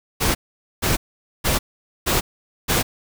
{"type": "noise bursts", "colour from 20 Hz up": "pink", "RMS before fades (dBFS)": -19, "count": 5, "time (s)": [0.2, 2.83], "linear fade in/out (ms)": 20, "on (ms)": 150, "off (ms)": 470, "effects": []}